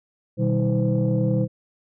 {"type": "tone cluster", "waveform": "sine", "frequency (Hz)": [123.6, 154.4, 193.7, 319.8, 513], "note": ["B2", "D#3", "G3", "D#4", "C5"], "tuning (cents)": [2, -13, -20, 48, -34], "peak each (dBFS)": [-21, -25, -23, -28, -26], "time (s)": [0.37, 1.48], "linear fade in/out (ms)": 50, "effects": ["tanh soft clip ceiling -11 dBFS"]}